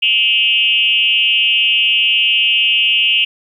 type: tone with frequency modulation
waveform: sine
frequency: 2807 Hz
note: F7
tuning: 8 cents sharp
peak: -10 dBFS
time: 0.02-3.25 s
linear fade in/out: 10 ms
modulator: 229 Hz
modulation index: 1.2
effects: 8-bit